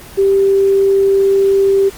sine tone, 392 Hz, G4, in tune, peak -8 dBFS, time 0.17-1.9 s, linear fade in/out 20 ms, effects pink hiss -35 dBFS RMS until 1.97 s + Opus 24 kbps

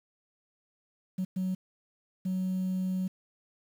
sine tone bursts at uneven times, 185.9 Hz, F#3, 8 cents sharp, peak -26 dBFS, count 3, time 1.18-1.25 / 1.36-1.55 / 2.25-3.08 s, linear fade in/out 10 ms, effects tanh soft clip ceiling -26 dBFS + 9-bit

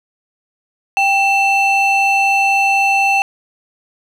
triangle ring-modulated tone, 1730 Hz, A6, 30 cents flat, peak -6 dBFS, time 0.97-3.22 s, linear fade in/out 0 ms, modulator 942 Hz, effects none

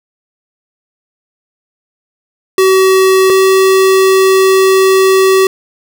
square tone pair in turn, 379.4 / 381.6 Hz, F#4 / G4, +43 / -47 cents, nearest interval unison, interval 10 cents, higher second, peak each -6 dBFS, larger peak neither, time 2.58-3.3 / 3.3-5.47 s, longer second, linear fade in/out 2 ms, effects 8-bit

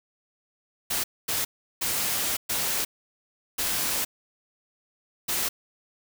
white noise bursts at uneven times, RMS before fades -27 dBFS, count 6, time 0.9-1.04 / 1.28-1.45 / 1.81-2.37 / 2.49-2.85 / 3.58-4.05 / 5.28-5.49 s, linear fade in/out 10 ms, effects none

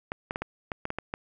clicks, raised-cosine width 0.5 ms, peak -16 dBFS, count 9, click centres 0.119 / 0.309 / 0.359 / 0.42 / 0.718 / 0.854 / 0.904 / 0.986 / 1.139 s, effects none

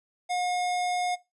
square tone, 719 Hz, F#5, 50 cents flat, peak -27 dBFS, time 0.29-1.16 s, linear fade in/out 20 ms, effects noise-tail reverb RT60 0.2 s tail -17 dB re dry + resampled to 24000 Hz

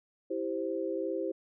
sine chord, C major, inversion first, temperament equal, 329.6 / 392 / 523.3 Hz, E4 / G4 / C5, 0 / 0 / 0 cents, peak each -35 / -35 / -35 dBFS, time 0.3-1.32 s, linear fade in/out 10 ms, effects none

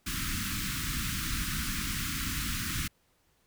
pink band-stop noise, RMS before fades -33 dBFS, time 0.06-2.88 s, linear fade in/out 10 ms, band 300 to 1200 Hz, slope 48 dB/octave, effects pink hiss -70 dBFS RMS until 3.46 s

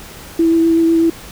sine tone with vibrato, 329.6 Hz, E4, in tune, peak -9 dBFS, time 0.39-1.1 s, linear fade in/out 5 ms, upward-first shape triangle, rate 8 Hz, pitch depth 15 cents each way, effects pink hiss -35 dBFS RMS until 1.31 s

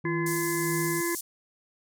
triangle tone with tremolo, 159.4 Hz, D#3, 42 cents sharp, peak -28 dBFS, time 0.04-1.01 s, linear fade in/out 5 ms, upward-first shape sine, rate 1.7 Hz, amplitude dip 55%
harmonic tone, 342.1 Hz, F4, 36 cents flat, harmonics 1 / 3 / 5 / 6, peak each -28 / -35 / -36 / -36 dBFS, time 0.05-1.15 s, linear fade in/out 2 ms
pink band-pass noise, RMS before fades -35 dBFS, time 0.26-1.21 s, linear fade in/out 5 ms, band 6200 to 15000 Hz, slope 24 dB/octave
effects none

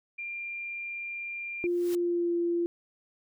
sine tone, 2388 Hz, D7, 28 cents sharp, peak -34 dBFS, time 0.18-1.67 s, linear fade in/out 10 ms
white noise with exponential growth, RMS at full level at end -40 dBFS, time 1.6-1.95 s, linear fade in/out 1 ms, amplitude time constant 74 ms
sine tone with pitch glide, 349.9 to 343.5 Hz, F4 to F4, +3 to -29 cents, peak -25 dBFS, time 1.64-2.66 s, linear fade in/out 0 ms, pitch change -32 cents, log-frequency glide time 1.92-2.35 s
effects none

